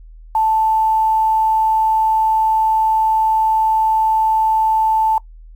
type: tone with quantisation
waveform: sine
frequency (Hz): 880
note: A5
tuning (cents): 0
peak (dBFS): -12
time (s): 0.35-5.18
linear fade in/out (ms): 2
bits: 7
effects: noise-tail reverb RT60 0.1 s tail -21 dB re dry + added 40 Hz sine -36 dBFS peak until 5.55 s